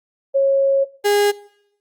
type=tone pair in turn; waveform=sine / 35% pulse; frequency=547 / 409.8 Hz; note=C#5 / G#4; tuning=-23 / -23 cents; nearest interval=perfect fourth; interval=500 cents; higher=first; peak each=-12 dBFS; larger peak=neither; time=0.34-0.85 / 1.04-1.32 s; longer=first; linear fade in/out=20 ms; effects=noise-tail reverb RT60 0.8 s tail -22 dB re dry + Opus 32 kbps